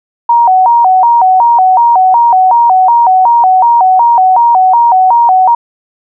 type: tone with vibrato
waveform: sine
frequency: 839 Hz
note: G#5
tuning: 17 cents sharp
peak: -3 dBFS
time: 0.29-5.55 s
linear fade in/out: 5 ms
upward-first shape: square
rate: 2.7 Hz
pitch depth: 200 cents each way
effects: none